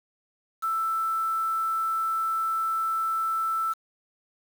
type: tone with quantisation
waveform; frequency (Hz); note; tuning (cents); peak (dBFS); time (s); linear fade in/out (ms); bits
sine; 1325; E6; +9; -24; 0.62-3.74; 20; 7
effects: none